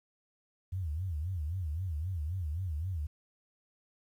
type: tone with vibrato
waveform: sine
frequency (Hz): 84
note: E2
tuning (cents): +33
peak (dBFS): -32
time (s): 0.72-3.07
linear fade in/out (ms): 10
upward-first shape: sine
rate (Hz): 3.8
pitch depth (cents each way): 230
effects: 11-bit